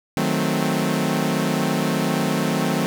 sawtooth chord, D# diminished seventh, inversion none, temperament equal with one note detuned, 156.56 / 185 / 220 / 261.6 Hz, D#3 / F#3 / A3 / C4, +11 / 0 / 0 / 0 cents, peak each -21 dBFS, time 0.17-2.86 s, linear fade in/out 0 ms, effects none

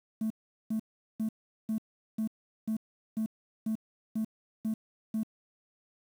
triangle tone bursts, 219.7 Hz, A3, 2 cents flat, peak -25 dBFS, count 11, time 0.21-5.233 s, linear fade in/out 5 ms, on 93 ms, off 400 ms, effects tanh soft clip ceiling -24 dBFS + 9-bit

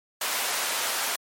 pink high-pass noise, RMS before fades -28 dBFS, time 0.21-1.16 s, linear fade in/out 5 ms, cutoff 780 Hz, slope 12 dB/octave, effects MP3 64 kbps

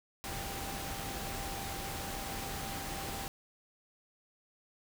sine tone in noise, 787 Hz, G5, 7 cents sharp, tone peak -45 dBFS, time 0.24-3.28 s, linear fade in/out 0 ms, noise pink, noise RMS -40 dBFS, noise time 0.24-3.28 s, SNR -8 dB, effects none

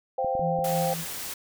sine chord, C suspended fourth, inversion none, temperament equal, 523.3 / 698.5 / 784 Hz, C5 / F5 / G5, 0 / 0 / 0 cents, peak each -27 / -32 / -28 dBFS, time 0.18-0.94 s, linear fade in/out 5 ms
clicks, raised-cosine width 3 ms, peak -26 dBFS, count 4, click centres 0.246 / 0.352 / 0.395 / 0.59 s
sine tone with tremolo, 164.81 Hz, E3, in tune, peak -27 dBFS, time 0.39-1.05 s, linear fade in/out 50 ms, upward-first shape sine, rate 3.1 Hz, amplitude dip 55%
white noise, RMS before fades -35 dBFS, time 0.64-1.34 s, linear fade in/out 5 ms
effects none

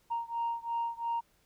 sine beating tone pair, 930 / 932.9 Hz, A#5 / A#5, -4 / +1 cents, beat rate 2.9 Hz, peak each -33 / -34 dBFS, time 0.1-1.21 s, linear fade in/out 20 ms, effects tanh soft clip ceiling -26 dBFS + pink hiss -69 dBFS RMS until 1.45 s

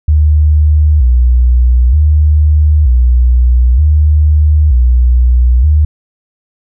sine tone with vibrato, 68.2 Hz, C#2, 28 cents flat, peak -4 dBFS, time 0.08-5.85 s, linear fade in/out 5 ms, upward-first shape square, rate 0.54 Hz, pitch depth 180 cents each way, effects none

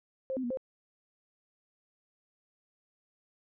sine tone with pitch steps, 528 / 259.1 / 240.6 / 524 Hz, C5 / C4 / B3 / C5, +16 / -17 / -45 / +2 cents, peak -31 dBFS, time 0.3-0.572 s, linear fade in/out 0 ms, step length 68 ms, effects none

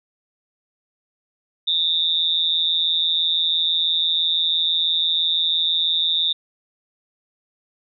sine tone with amplitude modulation, 3657 Hz, A#7, 34 cents flat, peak -13 dBFS, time 1.67-6.33 s, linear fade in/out 10 ms, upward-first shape sine, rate 166 Hz, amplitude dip 95%, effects none

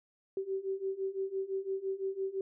sine beating tone pair, 382.6 / 388.5 Hz, G4 / G4, -42 / -16 cents, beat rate 5.9 Hz, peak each -37 / -35 dBFS, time 0.37-2.41 s, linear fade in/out 2 ms, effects none

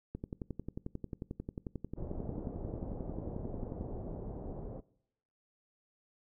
click train, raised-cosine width 3 ms, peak -26 dBFS, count 42, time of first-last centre 0.15-3.811 s, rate 11.2 Hz
pink low-pass noise, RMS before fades -42 dBFS, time 1.96-4.81 s, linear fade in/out 20 ms, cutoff 650 Hz, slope 24 dB/octave
effects noise-tail reverb RT60 0.8 s tail -22 dB re dry

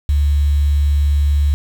sine tone with quantisation, 72.2 Hz, D2, 29 cents flat, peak -11 dBFS, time 0.09-1.54 s, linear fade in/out 0 ms, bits 6, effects none

